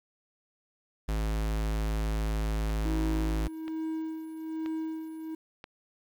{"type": "tone", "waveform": "square", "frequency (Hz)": 53.6, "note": "A1", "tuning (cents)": -45, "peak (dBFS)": -28, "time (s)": [1.08, 3.48], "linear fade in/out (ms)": 10}
{"type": "click train", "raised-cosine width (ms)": 0.3, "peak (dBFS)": -27, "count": 4, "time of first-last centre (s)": [2.7, 5.641], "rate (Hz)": 1.02}
{"type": "tone with tremolo", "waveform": "triangle", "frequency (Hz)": 318.8, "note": "D#4", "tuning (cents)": 42, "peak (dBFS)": -28, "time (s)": [2.85, 5.35], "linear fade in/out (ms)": 5, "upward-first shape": "sine", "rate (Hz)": 1.2, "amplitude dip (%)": 60}
{"effects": ["10-bit"]}